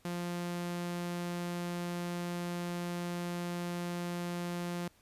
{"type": "tone", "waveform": "sawtooth", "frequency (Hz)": 174.61, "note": "F3", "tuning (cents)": 0, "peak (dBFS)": -31, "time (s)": [0.05, 4.88], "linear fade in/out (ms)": 2, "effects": ["pink hiss -66 dBFS RMS until 5.01 s", "resampled to 32000 Hz"]}